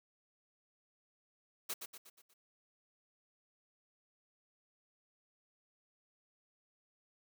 white noise with echo, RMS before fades -39 dBFS, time 1.69-1.74 s, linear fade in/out 10 ms, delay 120 ms, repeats 5, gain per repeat -6 dB, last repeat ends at 2.34 s, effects high-pass 200 Hz 12 dB/octave

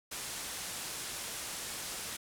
white low-pass noise, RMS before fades -41 dBFS, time 0.11-2.17 s, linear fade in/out 10 ms, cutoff 11000 Hz, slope 24 dB/octave, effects none

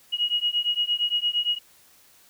sine beating tone pair, 2890 / 2898.7 Hz, F#7 / F#7, -41 / -36 cents, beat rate 8.7 Hz, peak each -25 dBFS, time 0.12-1.59 s, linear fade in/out 20 ms, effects white hiss -56 dBFS RMS until 2.29 s

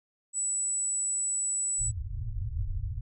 sine tone, 7902 Hz, B8, in tune, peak -27 dBFS, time 0.33-1.92 s, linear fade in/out 50 ms
white low-pass noise, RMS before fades -33 dBFS, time 1.78-3.01 s, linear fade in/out 10 ms, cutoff 120 Hz, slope 96 dB/octave
effects none

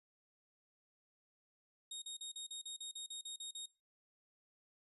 25% pulse tone bursts, 3730 Hz, A#7, in tune, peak -40 dBFS, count 12, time 1.91-3.659 s, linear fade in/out 5 ms, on 110 ms, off 39 ms, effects noise-tail reverb RT60 0.3 s tail -24 dB re dry + resampled to 32000 Hz

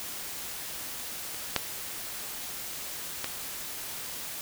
clicks, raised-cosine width 0.2 ms, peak -20 / -6 / -13 dBFS, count 3, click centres 1.346 / 1.563 / 3.244 s, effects white hiss -38 dBFS RMS until 4.41 s

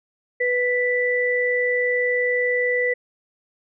sine tone pair together, 493.9 / 1975.6 Hz, B4 / B6, 0 / 0 cents, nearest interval 2 octaves, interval 2400 cents, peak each -21 dBFS, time 0.4-2.94 s, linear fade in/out 10 ms, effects none

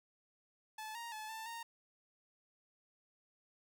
sawtooth tone with pitch steps, 867 / 934 / 863 / 887 / 925 Hz, A5 / A#5 / A5 / A5 / A#5, -26 / +3 / -34 / +14 / -14 cents, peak -40 dBFS, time 0.78-1.63 s, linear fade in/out 5 ms, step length 170 ms, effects none

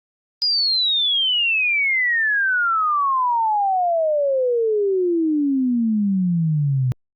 sine exponential sweep, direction down, 4978 to 123.47 Hz, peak -16 dBFS, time 0.42-6.92 s, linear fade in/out 0 ms, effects Opus 48 kbps

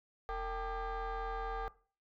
sine tone with frequency modulation, 370 Hz, F#4, in tune, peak -33 dBFS, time 0.29-1.68 s, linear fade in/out 0 ms, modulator 412 Hz, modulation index 2.4, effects noise-tail reverb RT60 0.4 s tail -20 dB re dry + tanh soft clip ceiling -35 dBFS

